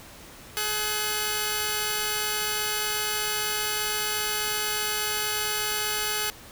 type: tone pair together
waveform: 5% pulse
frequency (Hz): 423.1 / 1505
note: G#4 / F#6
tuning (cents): +32 / +29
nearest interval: octave + minor seventh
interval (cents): 2197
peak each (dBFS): -17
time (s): 0.57-6.3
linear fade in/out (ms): 0
effects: pink hiss -46 dBFS RMS until 6.51 s